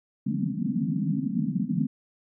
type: band-pass noise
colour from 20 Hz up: white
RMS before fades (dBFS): -27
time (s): 0.26-1.87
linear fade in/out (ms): 10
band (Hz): 140 to 270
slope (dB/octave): 96
effects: none